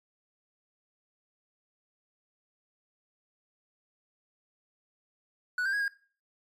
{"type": "tone with pitch steps", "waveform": "triangle", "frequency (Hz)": [1476, 1579, 1655, 1625], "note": ["F#6", "G6", "G#6", "G#6"], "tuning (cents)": [-5, 12, -6, -38], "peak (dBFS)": -25, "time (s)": [5.58, 5.88], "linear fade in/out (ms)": 2, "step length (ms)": 75, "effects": ["noise-tail reverb RT60 0.4 s tail -19 dB re dry", "MP3 96 kbps"]}